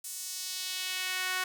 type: tone with high-pass filter sweep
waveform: sawtooth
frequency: 370 Hz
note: F#4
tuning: in tune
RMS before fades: -35 dBFS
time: 0.04-1.44 s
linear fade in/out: 5 ms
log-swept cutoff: 8300 to 1400 Hz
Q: 1.3
effects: none